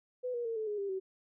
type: tone with pitch steps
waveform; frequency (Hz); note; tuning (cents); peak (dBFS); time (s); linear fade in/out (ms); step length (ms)
sine; 500 / 477.7 / 456.4 / 436 / 416.6 / 398 / 380.2; B4 / A#4 / A#4 / A4 / G#4 / G4 / F#4; +21 / +42 / -37 / -16 / +5 / +26 / +47; -33; 0.23-1; 20; 110
effects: none